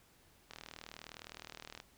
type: click train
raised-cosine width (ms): 0.2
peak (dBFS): -29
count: 52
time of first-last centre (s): 0.51-1.801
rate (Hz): 39.5
effects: pink hiss -66 dBFS RMS until 1.97 s